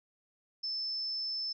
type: tone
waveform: sine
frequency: 5270 Hz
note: E8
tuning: 1 cent flat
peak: -33 dBFS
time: 0.63-1.53 s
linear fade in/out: 10 ms
effects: none